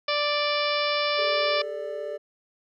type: harmonic tone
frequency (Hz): 587.3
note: D5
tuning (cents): 0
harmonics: 1 / 2 / 3 / 4 / 5 / 6 / 7 / 8 / 9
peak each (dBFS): -27 / -29 / -35 / -30 / -34 / -33 / -37 / -35 / -35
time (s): 0.08-1.62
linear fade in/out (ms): 5
type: chord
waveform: triangle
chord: G suspended second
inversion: none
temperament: equal with one note detuned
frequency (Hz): 402.1 / 440 / 587.3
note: G4 / A4 / D5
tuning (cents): +44 / 0 / 0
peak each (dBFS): -36 / -34 / -30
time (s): 1.17-2.18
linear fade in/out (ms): 20
effects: none